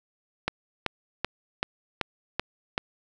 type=click train; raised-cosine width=0.3 ms; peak=-9 dBFS; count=7; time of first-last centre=0.48-2.779 s; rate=2.61 Hz; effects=none